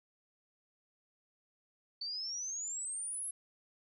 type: exponential sweep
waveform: sine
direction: up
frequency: 4497 to 11070 Hz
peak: -37 dBFS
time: 2.01-3.31 s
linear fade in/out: 5 ms
effects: none